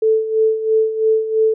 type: tone with tremolo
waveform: sine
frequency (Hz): 440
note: A4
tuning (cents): 0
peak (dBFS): -10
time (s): 0.02-1.54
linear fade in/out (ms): 5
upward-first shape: sine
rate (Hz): 3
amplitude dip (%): 70
effects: none